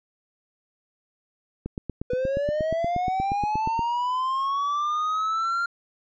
click train, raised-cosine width 3 ms, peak -17 dBFS, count 19, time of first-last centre 1.66-3.793 s, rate 8.44 Hz
triangle linear sweep, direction up, 490.6 to 1396.9 Hz, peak -21 dBFS, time 2.1-5.66 s, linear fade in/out 5 ms
effects resampled to 16000 Hz

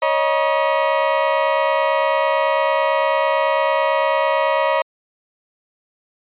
35% pulse tone cluster, 553 / 622 / 960 Hz, C#5 / D#5 / B5, -4 / -1 / -49 cents, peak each -18 dBFS, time 0.02-4.82 s, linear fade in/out 5 ms, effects resampled to 8000 Hz

